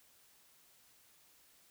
silence, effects white hiss -66 dBFS RMS until 1.7 s

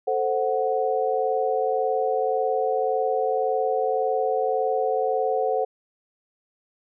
sine chord, F# diminished, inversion first, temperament equal with one note detuned, 441.5 / 523.3 / 740 Hz, A4 / C5 / F#5, +6 / 0 / 0 cents, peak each -25 dBFS, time 0.07-5.65 s, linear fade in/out 10 ms, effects none

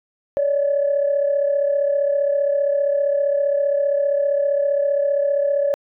sine tone pair together, 564 / 599.2 Hz, C#5 / D5, +30 / +35 cents, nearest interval minor second, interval 105 cents, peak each -16 / -23 dBFS, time 0.37-5.74 s, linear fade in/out 0 ms, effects tanh soft clip ceiling -10 dBFS

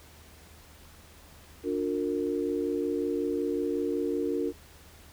sine tone cluster, 292 / 357.4 / 457.5 Hz, D4 / F4 / A#4, -10 / +40 / -32 cents, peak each -31 dBFS, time 1.63-4.53 s, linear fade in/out 50 ms, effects added 77 Hz sine -55 dBFS peak until 5.12 s + pink hiss -54 dBFS RMS until 5.12 s

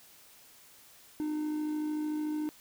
triangle tone with amplitude modulation, 304.1 Hz, D#4, 40 cents flat, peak -27 dBFS, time 1.2-2.49 s, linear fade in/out 0 ms, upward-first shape sine, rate 53.5 Hz, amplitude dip 35%, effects white hiss -57 dBFS RMS until 2.6 s

